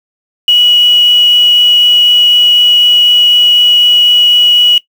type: tone with quantisation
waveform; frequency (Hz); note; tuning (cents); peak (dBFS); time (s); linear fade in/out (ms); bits
sine; 2926; F#7; -20; -4; 0.48-4.78; 2; 4
effects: noise-tail reverb RT60 0.1 s tail -18 dB re dry